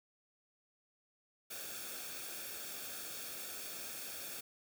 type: noise with comb filter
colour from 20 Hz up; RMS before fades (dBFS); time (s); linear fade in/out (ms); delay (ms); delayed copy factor
white; -45; 1.5-4.41; 10; 1; -0.6
effects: none